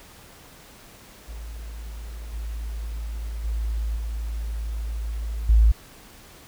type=tone with level steps; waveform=sine; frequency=55 Hz; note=A1; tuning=in tune; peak=-33 / -28 / -23 / -26 / -12 dBFS; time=1.28-5.72 s; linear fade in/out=10 ms; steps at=2.33 / 3.44 / 3.96 / 5.49 s; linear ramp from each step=5 ms; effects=pink hiss -48 dBFS RMS until 6.47 s